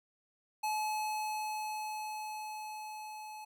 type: tone with level ramp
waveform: square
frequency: 857 Hz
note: A5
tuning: 46 cents flat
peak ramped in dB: -32 to -45 dBFS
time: 0.63-3.45 s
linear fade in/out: 10 ms
effects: none